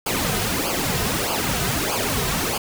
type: noise with flanger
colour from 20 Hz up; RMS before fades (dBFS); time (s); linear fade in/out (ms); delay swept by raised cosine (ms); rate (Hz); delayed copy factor
pink; -23; 0.06-2.58; 5; 0.52 to 3.62; 1.6; -0.75
effects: none